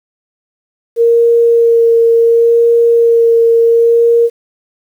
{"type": "tone with vibrato", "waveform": "sine", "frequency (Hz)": 464.2, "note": "A#4", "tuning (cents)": -7, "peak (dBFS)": -5, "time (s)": [0.96, 4.3], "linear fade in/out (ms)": 50, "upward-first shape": "sine", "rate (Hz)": 0.7, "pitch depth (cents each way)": 12, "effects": ["7-bit"]}